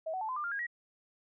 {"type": "tone with pitch steps", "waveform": "sine", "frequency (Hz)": [641, 749.2, 875.6, 1023.4, 1196.1, 1398, 1634, 1909.8], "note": ["E5", "F#5", "A5", "C6", "D6", "F6", "G#6", "A#6"], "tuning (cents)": [-49, 21, -9, -39, 31, 1, -29, 41], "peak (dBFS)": -33, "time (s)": [0.06, 0.668], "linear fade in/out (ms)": 10, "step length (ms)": 76, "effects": []}